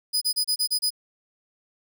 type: tone bursts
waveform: sawtooth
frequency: 4978 Hz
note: D#8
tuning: in tune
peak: -18 dBFS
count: 7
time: 0.13-0.905 s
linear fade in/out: 20 ms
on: 85 ms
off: 30 ms
effects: none